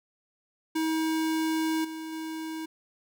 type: tone with level steps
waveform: square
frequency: 319 Hz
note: D#4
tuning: 43 cents sharp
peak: -26 / -36 / -34 dBFS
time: 0.75-2.66 s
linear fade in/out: 10 ms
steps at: 1.84 / 2.12 s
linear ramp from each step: 10 ms
effects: none